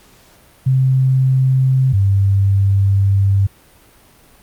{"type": "tone pair in turn", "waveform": "sine", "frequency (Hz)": [131.3, 98.36], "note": ["C3", "G2"], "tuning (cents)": [6, 6], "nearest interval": "perfect fourth", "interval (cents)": 500, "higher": "first", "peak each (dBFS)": -10, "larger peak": "neither", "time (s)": [[0.66, 1.93], [1.93, 3.47]], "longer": "second", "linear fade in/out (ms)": 10, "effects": ["pink hiss -48 dBFS RMS until 4.42 s", "Opus 48 kbps"]}